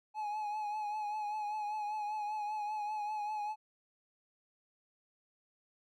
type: tone with vibrato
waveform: triangle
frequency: 844 Hz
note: G#5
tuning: 28 cents sharp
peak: -33 dBFS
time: 0.14-3.56 s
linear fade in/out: 50 ms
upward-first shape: triangle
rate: 5.1 Hz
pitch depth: 47 cents each way
effects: none